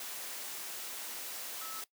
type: tone in noise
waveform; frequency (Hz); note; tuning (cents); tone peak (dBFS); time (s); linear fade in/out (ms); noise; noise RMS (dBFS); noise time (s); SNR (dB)
sine; 1300; E6; -24; -45; 1.61-1.81; 2; white; -42; 0-1.84; -6
effects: noise-tail reverb RT60 0.1 s tail -19 dB re dry + high-pass 300 Hz 12 dB/octave